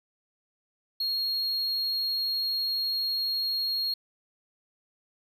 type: tone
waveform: triangle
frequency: 4278 Hz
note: C8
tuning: 38 cents sharp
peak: -25 dBFS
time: 1-3.94 s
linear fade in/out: 5 ms
effects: none